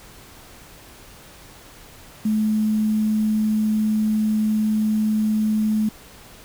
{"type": "tone with quantisation", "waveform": "sine", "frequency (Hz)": 215.3, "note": "A3", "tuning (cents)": -37, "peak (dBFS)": -17, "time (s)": [2.25, 5.89], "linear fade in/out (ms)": 5, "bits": 7, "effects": ["pink hiss -45 dBFS RMS until 6.44 s"]}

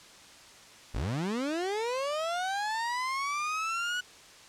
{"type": "linear sweep", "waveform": "30% pulse", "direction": "up", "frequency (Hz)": [38.89, 1480], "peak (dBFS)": -27, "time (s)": [0.94, 4.01], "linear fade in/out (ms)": 10, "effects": ["white hiss -52 dBFS RMS until 4.48 s", "low-pass 7000 Hz 12 dB/octave"]}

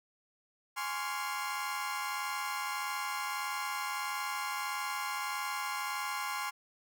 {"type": "chord", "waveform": "30% pulse", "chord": "Db major seventh", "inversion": "second", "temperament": "equal with one note detuned", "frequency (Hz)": [830.6, 1046.5, 1128.1, 1396.9], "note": ["Ab5", "C6", "Db6", "F6"], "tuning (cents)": [0, 0, 30, 0], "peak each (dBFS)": [-38, -35, -39, -39], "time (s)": [0.76, 6.51], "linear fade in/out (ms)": 20, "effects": []}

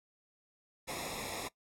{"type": "noise with comb filter", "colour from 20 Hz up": "pink", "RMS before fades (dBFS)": -40, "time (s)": [0.87, 1.49], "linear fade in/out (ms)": 20, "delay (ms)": 0.66, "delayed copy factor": -0.8, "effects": ["noise-tail reverb RT60 0.1 s tail -19 dB re dry", "low-pass 12000 Hz 12 dB/octave"]}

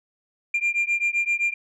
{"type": "beating tone pair", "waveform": "sine", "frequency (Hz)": [2387, 2394.7], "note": ["D7", "D7"], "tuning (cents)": [28, 33], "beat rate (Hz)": 7.7, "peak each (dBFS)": -22, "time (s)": [0.54, 1.54], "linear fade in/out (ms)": 5, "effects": ["tanh soft clip ceiling -17 dBFS"]}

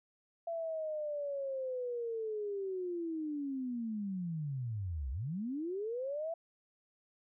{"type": "linear two-way sweep", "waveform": "sine", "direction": "down then up", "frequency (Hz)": [676, 60.1, 676], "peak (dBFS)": -35, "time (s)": [0.47, 6.34], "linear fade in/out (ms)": 5, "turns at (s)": 5.11, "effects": []}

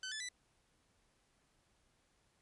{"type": "tone with pitch steps", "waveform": "15% pulse", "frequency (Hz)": [1521, 1737.1, 1983.9], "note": ["F#6", "A6", "B6"], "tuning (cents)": [47, -23, 7], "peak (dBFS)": -35, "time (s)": [0.03, 0.288], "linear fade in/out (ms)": 2, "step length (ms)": 86, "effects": ["pink hiss -75 dBFS RMS until 2.41 s", "resampled to 24000 Hz"]}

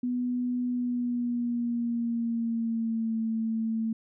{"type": "tone with pitch glide", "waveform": "sine", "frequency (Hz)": [246.9, 223.8], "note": ["B3", "A3"], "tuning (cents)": [0, 30], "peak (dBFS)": -26, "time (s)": [0.03, 3.93], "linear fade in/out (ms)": 5, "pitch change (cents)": -170, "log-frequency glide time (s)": [0.67, 3.18], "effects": []}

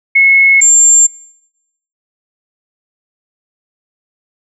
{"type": "tone pair in turn", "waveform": "sine", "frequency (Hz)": [2184, 7346], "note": ["C#7", "A#8"], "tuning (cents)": [-26, -26], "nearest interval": "octave + major sixth", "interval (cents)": 2100, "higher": "second", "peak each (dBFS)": -4, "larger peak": "neither", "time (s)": [[0.15, 0.61], [0.61, 1.07]], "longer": "neither", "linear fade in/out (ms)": 10, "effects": ["noise-tail reverb RT60 0.9 s tail -26 dB re dry"]}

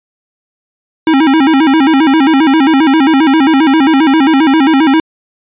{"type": "tone with vibrato", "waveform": "square", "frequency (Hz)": 293.7, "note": "D4", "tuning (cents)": 0, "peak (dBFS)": -6, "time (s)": [1.07, 5], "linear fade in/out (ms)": 2, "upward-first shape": "square", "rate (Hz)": 7.5, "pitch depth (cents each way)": 150, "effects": ["resampled to 8000 Hz"]}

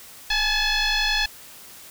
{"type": "tone with frequency modulation", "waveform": "sine", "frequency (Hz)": 830.6, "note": "G#5", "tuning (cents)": 0, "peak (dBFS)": -19, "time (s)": [0.3, 1.26], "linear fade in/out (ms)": 5, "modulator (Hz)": 856, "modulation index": 4.8, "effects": ["white hiss -44 dBFS RMS until 1.9 s"]}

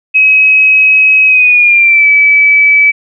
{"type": "tone with pitch glide", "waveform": "sine", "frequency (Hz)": [2549, 2297], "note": ["D#7", "D7"], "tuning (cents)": [41, -39], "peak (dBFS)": -3, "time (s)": [0.14, 2.92], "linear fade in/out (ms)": 20, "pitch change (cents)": -180, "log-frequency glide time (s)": [1.26, 2.08], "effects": []}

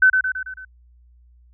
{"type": "tone with echo", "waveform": "sine", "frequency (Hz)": 1519, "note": "F#6", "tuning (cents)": 45, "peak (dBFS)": -9, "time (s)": [0.02, 0.1], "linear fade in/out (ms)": 5, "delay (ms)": 110, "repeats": 5, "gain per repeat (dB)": -5, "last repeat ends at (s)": 0.65, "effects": ["added 60 Hz sine -49 dBFS peak until 1.53 s"]}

